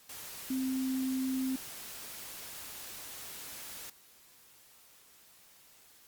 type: tone in noise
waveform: sine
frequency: 261.6 Hz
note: C4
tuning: in tune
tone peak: -30 dBFS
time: 0.5-1.56 s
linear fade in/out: 5 ms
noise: white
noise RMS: -45 dBFS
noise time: 0.09-3.9 s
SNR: +12 dB
effects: white hiss -60 dBFS RMS until 6.07 s + Opus 48 kbps